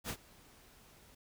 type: noise with ADSR envelope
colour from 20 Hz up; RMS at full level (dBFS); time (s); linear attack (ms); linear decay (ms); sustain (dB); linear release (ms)
pink; -37; 0.04-1.15; 53; 69; -24; 7
effects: none